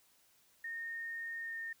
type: tone with pitch glide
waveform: sine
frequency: 1839 to 1826.3 Hz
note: A#6 to A#6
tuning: -24 to -36 cents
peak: -39 dBFS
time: 0.64-1.73 s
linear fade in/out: 5 ms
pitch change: -12 cents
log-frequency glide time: 1.39-1.56 s
effects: white hiss -69 dBFS RMS until 1.8 s